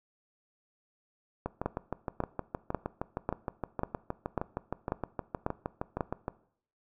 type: two click trains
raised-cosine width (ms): 1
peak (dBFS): -15 / -18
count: 9 / 32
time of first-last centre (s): 1.66-6.008 / 1.46-6.281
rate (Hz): 1.84 / 6.43
effects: noise-tail reverb RT60 0.6 s tail -19 dB re dry